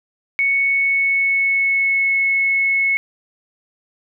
sine tone with pitch glide, 2217 to 2193 Hz, C#7 to C#7, 0 to -19 cents, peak -14 dBFS, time 0.39-2.97 s, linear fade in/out 0 ms, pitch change -19 cents, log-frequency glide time 0.54-2.16 s, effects none

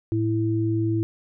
sine tone pair together, 110 / 329.9 Hz, A2 / E4, 0 / +1 cents, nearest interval octave + perfect fifth, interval 1901 cents, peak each -23 dBFS, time 0.12-1.03 s, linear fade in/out 0 ms, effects none

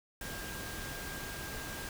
sine tone in noise, 1605 Hz, G6, 40 cents sharp, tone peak -46 dBFS, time 0.21-1.89 s, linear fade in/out 2 ms, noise pink, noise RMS -42 dBFS, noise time 0.21-1.89 s, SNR -7 dB, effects none

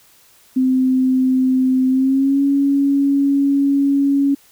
sine tone with pitch glide, 258.8 to 279 Hz, C4 to C#4, -19 to +11 cents, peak -12 dBFS, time 0.56-4.35 s, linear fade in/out 10 ms, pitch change +130 cents, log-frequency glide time 1.88-2.42 s, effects white hiss -51 dBFS RMS until 4.51 s

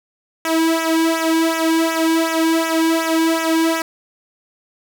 sawtooth tone with flanger, 325.5 Hz, E4, 22 cents flat, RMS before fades -17 dBFS, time 0.45-3.82 s, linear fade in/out 2 ms, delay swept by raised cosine 0.22 to 1.62 ms, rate 2.7 Hz, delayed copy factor -0.85, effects none

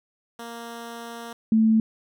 10% pulse / sine tone pair in turn, 233.1 / 221 Hz, A#3 / A3, 0 / +8 cents, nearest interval minor second, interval 92 cents, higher first, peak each -27 / -15 dBFS, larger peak second, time 0.39-1.33 / 1.52-1.8 s, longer first, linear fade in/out 2 ms, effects none

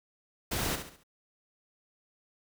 pink noise with echo, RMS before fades -32 dBFS, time 0.51-0.76 s, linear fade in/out 10 ms, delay 69 ms, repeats 4, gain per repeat -8 dB, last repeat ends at 1.036 s, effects none

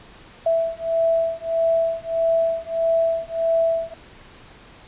sine beating tone pair, 659.3 / 660.9 Hz, E5 / E5, 0 / +4 cents, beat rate 1.6 Hz, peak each -21 / -21 dBFS, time 0.46-3.94 s, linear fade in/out 5 ms, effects pink hiss -46 dBFS RMS until 4.87 s + resampled to 8000 Hz

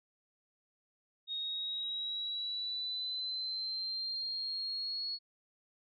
sine linear sweep, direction up, 3729 to 4362 Hz, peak -35 dBFS, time 1.27-5.19 s, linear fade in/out 50 ms, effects none

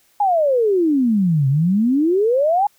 sine exponential two-way sweep, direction down then up, 844 to 130.81 to 844 Hz, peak -13 dBFS, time 0.2-2.67 s, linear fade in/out 5 ms, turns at 1.48 s, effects white hiss -58 dBFS RMS until 2.78 s

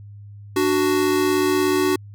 square tone pair together, 295.1 / 371.8 Hz, D4 / F#4, +8 / +8 cents, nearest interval major third, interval 400 cents, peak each -22 / -19 dBFS, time 0.56-1.96 s, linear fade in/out 5 ms, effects added 102 Hz sine -37 dBFS peak until 2.14 s

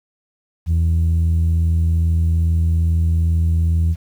sine tone pair together, 82.41 / 164.82 Hz, E2 / E3, 0 / 0 cents, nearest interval octave, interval 1200 cents, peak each -12 / -23 dBFS, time 0.66-3.96 s, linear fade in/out 50 ms, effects tanh soft clip ceiling -10 dBFS + 8-bit

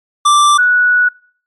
square / sine tone pair in turn, 1174.7 / 1470.7 Hz, D6 / F#6, 0 / -11 cents, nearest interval major third, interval 389 cents, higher second, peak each -7 dBFS, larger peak neither, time 0.25-0.58 / 0.58-1.09 s, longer second, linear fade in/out 10 ms, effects noise-tail reverb RT60 0.5 s tail -25 dB re dry + MP3 48 kbps

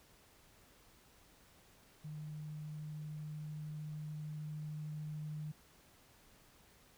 sine tone with level ramp, 152.2 Hz, D#3, 38 cents flat, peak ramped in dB -43 to -40 dBFS, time 2.04-5.52 s, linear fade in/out 10 ms, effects pink hiss -65 dBFS RMS until 6.97 s

